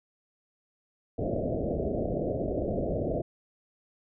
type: low-pass noise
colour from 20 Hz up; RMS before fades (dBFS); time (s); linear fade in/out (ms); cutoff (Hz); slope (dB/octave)
white; -30; 1.18-3.22; 10; 670; 96
effects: none